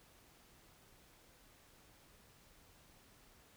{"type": "silence", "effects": ["pink hiss -65 dBFS RMS until 3.56 s"]}